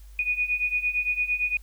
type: beating tone pair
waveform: sine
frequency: 2464 / 2472.8 Hz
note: D#7 / D#7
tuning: -17 / -11 cents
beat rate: 8.8 Hz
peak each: -28 / -25 dBFS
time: 0.19-1.57 s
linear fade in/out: 2 ms
effects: added 50 Hz sine -43 dBFS peak until 1.62 s + white hiss -60 dBFS RMS until 1.62 s